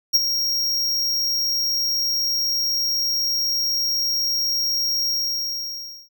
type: tone with ADSR envelope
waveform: square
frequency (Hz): 5588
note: F8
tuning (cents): 0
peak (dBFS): -11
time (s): 0.13-6.09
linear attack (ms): 23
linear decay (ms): 27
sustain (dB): -9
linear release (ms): 1000
effects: none